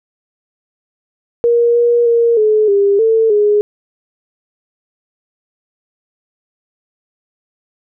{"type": "tone with pitch steps", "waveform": "sine", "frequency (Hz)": [472.2, 475.5, 467.3, 428.9, 400.8, 447.6, 416], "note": ["A#4", "A#4", "A#4", "A4", "G4", "A4", "G#4"], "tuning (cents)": [22, 34, 4, -44, 38, 30, 3], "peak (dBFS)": -8, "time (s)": [1.44, 3.61], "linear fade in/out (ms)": 0, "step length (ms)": 310, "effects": []}